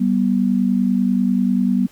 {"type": "tone pair together", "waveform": "sine", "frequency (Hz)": [193.1, 243.3], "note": ["G3", "B3"], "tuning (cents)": [-26, -26], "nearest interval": "major third", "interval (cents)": 400, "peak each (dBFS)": -17, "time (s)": [0, 1.87], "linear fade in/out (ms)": 10, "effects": ["pink hiss -50 dBFS RMS until 1.91 s"]}